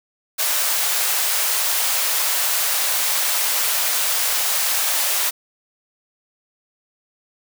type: high-pass noise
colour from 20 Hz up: white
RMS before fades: -20 dBFS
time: 0.38-5.31 s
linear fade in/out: 20 ms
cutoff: 550 Hz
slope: 24 dB/octave
effects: none